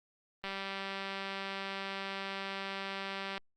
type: click train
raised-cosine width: 0.3 ms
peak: -23 dBFS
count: 574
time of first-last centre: 0.44-3.378 s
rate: 195 Hz
effects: Opus 32 kbps